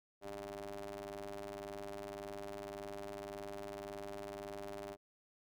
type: ring-modulated tone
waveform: sawtooth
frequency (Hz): 101.8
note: G#2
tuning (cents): -34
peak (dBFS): -37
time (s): 0.21-4.97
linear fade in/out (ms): 50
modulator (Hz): 499
effects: none